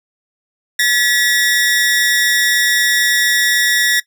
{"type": "ring-modulated tone", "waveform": "sawtooth", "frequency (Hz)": 1829, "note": "A#6", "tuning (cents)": -33, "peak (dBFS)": -5, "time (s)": [0.79, 4], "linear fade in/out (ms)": 5, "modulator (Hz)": 112, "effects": ["noise-tail reverb RT60 0.1 s tail -19 dB re dry"]}